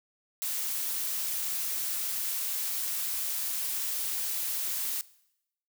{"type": "noise", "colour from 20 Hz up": "blue", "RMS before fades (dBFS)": -32, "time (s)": [0.42, 5.01], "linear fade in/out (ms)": 0, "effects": ["noise-tail reverb RT60 0.8 s tail -20 dB re dry"]}